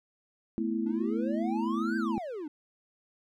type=chord; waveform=sine; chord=A suspended second; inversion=none; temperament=just; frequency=220 / 247.5 / 330 Hz; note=A3 / B3 / E4; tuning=0 / +4 / +2 cents; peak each=-31 / -34 / -32 dBFS; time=0.58-2.18 s; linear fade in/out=0 ms
type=exponential two-way sweep; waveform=triangle; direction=up then down; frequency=282.6 to 1597 to 282.6 Hz; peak=-33 dBFS; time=0.86-2.48 s; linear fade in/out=5 ms; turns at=1.97 s
effects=none